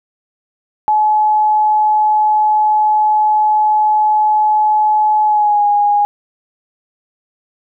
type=tone with pitch glide; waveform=sine; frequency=853 to 823.9 Hz; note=G#5 to G#5; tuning=+46 to -14 cents; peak=-9 dBFS; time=0.88-6.05 s; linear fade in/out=0 ms; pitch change=-60 cents; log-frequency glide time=5.24-5.65 s; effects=none